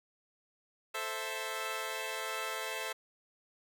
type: chord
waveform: 10% pulse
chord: A minor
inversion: none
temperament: equal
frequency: 440 / 523.3 / 659.3 Hz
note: A4 / C5 / E5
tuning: 0 / 0 / 0 cents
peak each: -32 dBFS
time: 0.94-2.93 s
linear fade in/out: 10 ms
effects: none